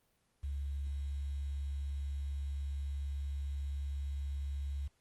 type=tone with quantisation; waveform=sine; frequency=70.1 Hz; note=C#2; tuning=20 cents sharp; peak=-35 dBFS; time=0.43-4.88 s; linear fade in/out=10 ms; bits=10; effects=pink hiss -75 dBFS RMS until 5 s + Opus 24 kbps